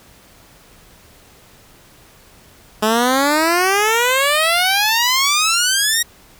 10% pulse exponential sweep, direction up, 211.3 to 1905 Hz, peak -5 dBFS, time 2.82-6.03 s, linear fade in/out 10 ms, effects pink hiss -47 dBFS RMS until 6.39 s

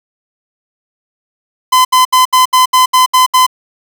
45% pulse tone bursts, 1020 Hz, C6, 44 cents flat, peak -5 dBFS, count 9, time 1.72-3.466 s, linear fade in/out 10 ms, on 130 ms, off 72 ms, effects 7-bit

